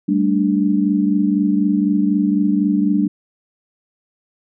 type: chord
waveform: sine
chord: G suspended second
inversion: none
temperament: equal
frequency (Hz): 196 / 220 / 293.7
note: G3 / A3 / D4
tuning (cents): 0 / 0 / 0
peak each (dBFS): -17 / -20 / -17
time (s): 0.08-3.08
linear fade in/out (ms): 10
effects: none